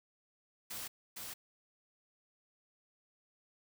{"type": "noise with echo", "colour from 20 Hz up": "white", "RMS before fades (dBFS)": -43, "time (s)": [0.7, 0.88], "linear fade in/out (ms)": 10, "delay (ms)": 460, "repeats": 1, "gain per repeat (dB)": -2, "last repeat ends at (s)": 1.34, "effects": []}